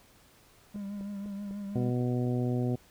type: tone with vibrato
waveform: triangle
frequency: 201.3 Hz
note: G3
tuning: 46 cents sharp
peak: -33 dBFS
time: 0.74-1.91 s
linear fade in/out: 10 ms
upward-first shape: triangle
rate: 6.2 Hz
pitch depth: 48 cents each way
type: click train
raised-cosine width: 2 ms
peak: -34 dBFS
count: 7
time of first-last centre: 0.76-2.26 s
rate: 4 Hz
type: harmonic tone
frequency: 123.47 Hz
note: B2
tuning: in tune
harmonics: 1 / 2 / 3 / 4 / 5 / 6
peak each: -29 / -31 / -36 / -40 / -43 / -45 dBFS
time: 1.75-2.76 s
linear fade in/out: 10 ms
effects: pink hiss -60 dBFS RMS until 2.9 s